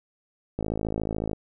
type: click train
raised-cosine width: 2 ms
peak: -15 dBFS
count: 41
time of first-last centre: 0.59-1.332 s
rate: 53.9 Hz
effects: none